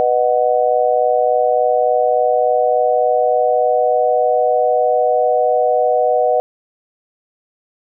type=chord; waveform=sine; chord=B major; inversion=none; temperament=just; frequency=493.9 / 617.4 / 740.8 Hz; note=B4 / D#5 / F#5; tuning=0 / -14 / +2 cents; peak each=-16 dBFS; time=0-6.4 s; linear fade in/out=0 ms; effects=none